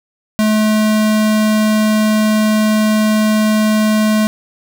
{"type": "tone", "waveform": "square", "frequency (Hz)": 215.1, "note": "A3", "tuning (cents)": -39, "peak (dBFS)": -11, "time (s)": [0.39, 4.27], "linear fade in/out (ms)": 0, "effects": []}